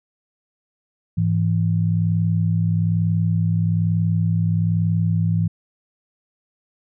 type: tone pair together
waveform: sine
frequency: 104.5 / 165.62 Hz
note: G#2 / E3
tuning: +11 / +8 cents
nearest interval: minor sixth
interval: 797 cents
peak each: -19 dBFS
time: 1.17-5.48 s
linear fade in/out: 10 ms
effects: none